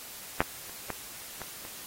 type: clicks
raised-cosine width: 0.5 ms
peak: -7 / -29 / -18 / -23 / -28 dBFS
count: 5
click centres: 0.405 / 0.696 / 0.903 / 1.417 / 1.651 s
effects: white hiss -44 dBFS RMS until 1.86 s + AAC 48 kbps